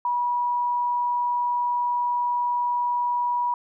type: tone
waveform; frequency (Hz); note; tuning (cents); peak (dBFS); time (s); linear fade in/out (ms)
sine; 970; B5; -31; -21; 0.05-3.54; 2
effects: none